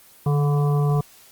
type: harmonic tone with a mistuned harmonic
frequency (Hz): 144.5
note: D3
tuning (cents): -28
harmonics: 1 / 3 / 5 / 7 / 8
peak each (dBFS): -17 / -27 / -31 / -34 / -35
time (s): 0.26-1.01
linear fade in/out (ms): 5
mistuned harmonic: 1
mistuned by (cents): +29
effects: white hiss -50 dBFS RMS until 1.31 s + Opus 24 kbps